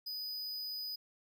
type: tone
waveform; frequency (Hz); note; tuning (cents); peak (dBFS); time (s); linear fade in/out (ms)
square; 4978; D#8; 0; -39; 0.06-0.96; 10
effects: none